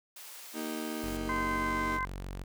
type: high-pass noise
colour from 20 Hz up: white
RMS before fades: -47 dBFS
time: 0.16-1.17 s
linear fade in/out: 5 ms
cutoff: 530 Hz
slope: 12 dB/octave
type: chord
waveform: 35% pulse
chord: Eb major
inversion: second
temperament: just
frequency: 233.3 / 311.1 / 388.9 Hz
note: Bb3 / Eb4 / G4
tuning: +2 / 0 / -14 cents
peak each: -37 / -36 / -42 dBFS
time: 0.53-2 s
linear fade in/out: 50 ms
type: tone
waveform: sawtooth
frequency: 46.54 Hz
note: F#1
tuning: 11 cents sharp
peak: -34 dBFS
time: 1.03-2.44 s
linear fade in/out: 10 ms
type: harmonic tone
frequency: 516 Hz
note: C5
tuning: 24 cents flat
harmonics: 2 / 3 / 4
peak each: -32 / -38 / -38 dBFS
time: 1.29-2.05 s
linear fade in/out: 2 ms
effects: none